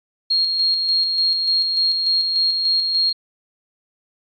sine tone with tremolo, 4257 Hz, C8, 29 cents sharp, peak -14 dBFS, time 0.3-3.13 s, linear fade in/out 10 ms, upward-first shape square, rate 3.4 Hz, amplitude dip 35%, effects MP3 96 kbps

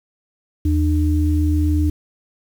sine tone pair together, 79.8 / 301.3 Hz, D#2 / D4, +44 / +44 cents, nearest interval octave + major seventh, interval 2300 cents, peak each -15 / -20 dBFS, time 0.65-1.9 s, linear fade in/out 5 ms, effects 7-bit

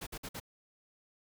pink noise bursts, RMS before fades -42 dBFS, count 4, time 0.01-0.401 s, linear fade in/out 10 ms, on 58 ms, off 53 ms, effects none

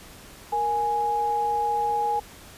sine tone pair together, 466.9 / 832 Hz, A#4 / G#5, +3 / +3 cents, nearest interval minor seventh, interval 1000 cents, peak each -31 / -22 dBFS, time 0.52-2.2 s, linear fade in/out 10 ms, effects pink hiss -46 dBFS RMS until 2.57 s + resampled to 32000 Hz

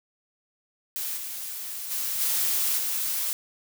blue noise with level steps, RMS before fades -31 / -35 / -29 / -25 / -28 dBFS, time 0.96-3.33 s, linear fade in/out 0 ms, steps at 1.16 / 1.9 / 2.19 / 2.77 s, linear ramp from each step 20 ms, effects none

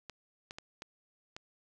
clicks, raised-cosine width 0.2 ms, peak -26 dBFS, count 5, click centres 0.097 / 0.509 / 0.585 / 0.821 / 1.365 s, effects 10-bit

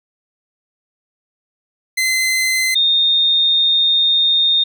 sawtooth / sine tone pair in turn, 2058 / 3667 Hz, C7 / A#7, -29 / -29 cents, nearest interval minor seventh, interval 1000 cents, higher second, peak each -11 dBFS, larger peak neither, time 1.97-2.75 / 2.75-4.64 s, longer second, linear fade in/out 10 ms, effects none

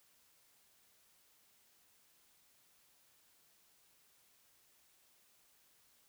silence, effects white hiss -70 dBFS RMS until 6.08 s

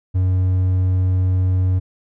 triangle tone, 92.5 Hz, F#2, in tune, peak -12 dBFS, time 0.14-1.8 s, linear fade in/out 20 ms, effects none

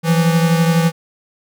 square beating tone pair, 164.81 / 176.81 Hz, E3 / F3, 0 / +22 cents, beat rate 12 Hz, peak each -13 / -20 dBFS, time 0.03-0.92 s, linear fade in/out 50 ms, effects none

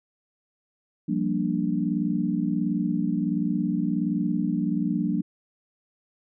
sine chord, G minor seventh, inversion third, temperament equal, 174.61 / 196 / 233.1 / 293.7 Hz, F3 / G3 / Bb3 / D4, 0 / 0 / 0 / 0 cents, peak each -28 dBFS, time 1.08-5.22 s, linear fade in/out 10 ms, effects none

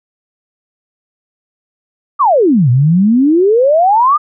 sine exponential two-way sweep, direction down then up, 1244.5 to 117.8 to 1244.5 Hz, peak -6 dBFS, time 2.19-4.18 s, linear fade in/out 20 ms, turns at 2.7 s, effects none

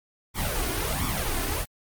pink noise with flanger, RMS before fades -27 dBFS, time 0.34-1.66 s, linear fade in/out 50 ms, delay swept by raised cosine 0.88 to 2.88 ms, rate 1.4 Hz, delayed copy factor +0.75, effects Opus 32 kbps

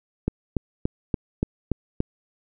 click train, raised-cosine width 3 ms, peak -9 dBFS, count 7, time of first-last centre 0.28-2.004 s, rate 3.48 Hz, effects none

